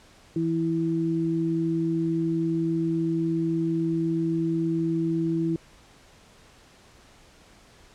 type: tone pair together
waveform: sine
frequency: 164.81 / 328.5 Hz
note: E3 / E4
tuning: 0 / -6 cents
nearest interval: octave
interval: 1194 cents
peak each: -27 / -24 dBFS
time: 0.36-5.56 s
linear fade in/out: 2 ms
effects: pink hiss -54 dBFS RMS until 7.94 s + low-pass 8000 Hz 12 dB/octave